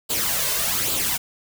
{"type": "noise with flanger", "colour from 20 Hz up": "white", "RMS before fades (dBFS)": -23, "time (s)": [0.09, 1.18], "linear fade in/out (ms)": 20, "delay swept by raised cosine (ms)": [0.25, 1.95], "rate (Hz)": 1.2, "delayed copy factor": 0.6, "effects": []}